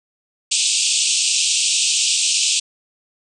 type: band-pass noise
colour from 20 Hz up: white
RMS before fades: -18 dBFS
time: 0.51-2.6 s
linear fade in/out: 10 ms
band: 2500 to 8700 Hz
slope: 96 dB/octave
effects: none